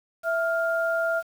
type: tone pair together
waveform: sine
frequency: 661 / 1402 Hz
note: E5 / F6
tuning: +5 / +6 cents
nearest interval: octave + minor second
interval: 1301 cents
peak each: -24 / -26 dBFS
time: 0.23-1.23 s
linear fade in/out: 50 ms
effects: 8-bit